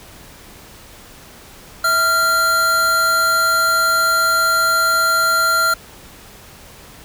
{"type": "tone pair together", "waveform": "square", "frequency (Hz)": [653.6, 1385], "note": ["E5", "F6"], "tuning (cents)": [-15, -15], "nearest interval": "octave + minor second", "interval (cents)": 1300, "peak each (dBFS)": [-26, -14], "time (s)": [1.84, 5.74], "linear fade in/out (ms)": 5, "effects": ["pink hiss -41 dBFS RMS until 7.04 s"]}